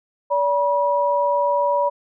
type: tone pair together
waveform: sine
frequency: 575 / 967 Hz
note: D5 / B5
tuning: -37 / -37 cents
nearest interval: major sixth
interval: 900 cents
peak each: -19 dBFS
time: 0.3-1.9 s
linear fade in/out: 20 ms
effects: none